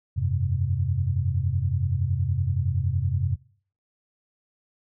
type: chord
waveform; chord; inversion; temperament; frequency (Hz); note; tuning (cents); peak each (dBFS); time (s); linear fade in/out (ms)
sine; F suspended second; none; equal; 87.31 / 98 / 130.81; F2 / G2 / C3; 0 / 0 / 0; -26; 0.16-3.36; 20
effects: noise-tail reverb RT60 0.5 s tail -22 dB re dry